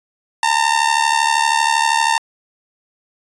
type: tone with amplitude modulation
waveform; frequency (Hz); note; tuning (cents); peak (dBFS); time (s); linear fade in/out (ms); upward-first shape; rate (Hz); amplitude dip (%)
sawtooth; 908; A#5; -46; -6; 0.43-2.18; 2; sine; 72.7; 80
effects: resampled to 22050 Hz